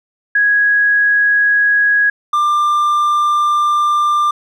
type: tone pair in turn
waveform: sine / triangle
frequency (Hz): 1661.2 / 1190.8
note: G#6 / D6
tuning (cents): 0 / +24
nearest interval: tritone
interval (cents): 576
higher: first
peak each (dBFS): -9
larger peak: neither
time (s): 0.35-2.1 / 2.33-4.31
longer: second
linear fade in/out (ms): 5
effects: none